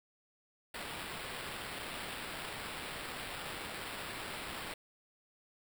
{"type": "noise with sample-and-hold", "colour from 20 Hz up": "blue", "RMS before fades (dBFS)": -43, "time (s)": [0.74, 4.74], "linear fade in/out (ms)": 5, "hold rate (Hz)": 6300, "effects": []}